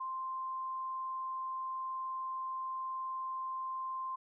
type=tone; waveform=sine; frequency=1046.5 Hz; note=C6; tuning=in tune; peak=-36 dBFS; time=0-4.16 s; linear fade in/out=10 ms; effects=none